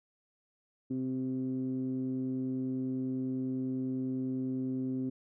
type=tone with low-pass filter; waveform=15% pulse; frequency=130 Hz; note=C3; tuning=11 cents flat; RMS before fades=-34 dBFS; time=0.9-5.1 s; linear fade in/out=10 ms; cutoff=290 Hz; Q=5.2; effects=none